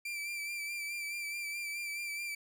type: tone with vibrato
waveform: 40% pulse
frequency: 2347 Hz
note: D7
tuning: 2 cents flat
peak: -36 dBFS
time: 0.05-2.35 s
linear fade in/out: 5 ms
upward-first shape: sine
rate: 4.7 Hz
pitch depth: 33 cents each way
effects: none